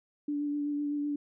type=tone with vibrato; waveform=sine; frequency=291.3 Hz; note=D4; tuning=14 cents flat; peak=-29 dBFS; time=0.28-1.16 s; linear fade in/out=5 ms; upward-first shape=sine; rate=7.9 Hz; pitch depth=16 cents each way; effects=none